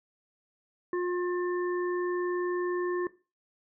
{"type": "harmonic tone", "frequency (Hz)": 356.2, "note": "F4", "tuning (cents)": 34, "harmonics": [1, 3, 5], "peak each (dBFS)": [-27, -37, -41], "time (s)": [0.93, 3.07], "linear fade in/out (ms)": 2, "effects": ["noise-tail reverb RT60 0.3 s tail -17 dB re dry"]}